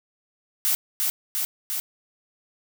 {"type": "noise with echo", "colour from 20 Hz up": "blue", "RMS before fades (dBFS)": -22, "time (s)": [0.65, 0.75], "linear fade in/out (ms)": 0, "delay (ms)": 350, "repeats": 3, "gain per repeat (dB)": -2, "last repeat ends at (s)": 1.8, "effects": []}